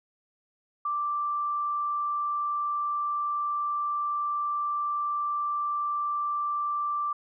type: tone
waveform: sine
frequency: 1174.7 Hz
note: D6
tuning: in tune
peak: -26 dBFS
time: 0.85-7.13 s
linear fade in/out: 5 ms
effects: none